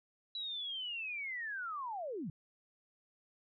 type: linear sweep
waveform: sine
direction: down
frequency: 3951 to 130.81 Hz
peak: -38 dBFS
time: 0.35-2.3 s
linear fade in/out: 2 ms
effects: none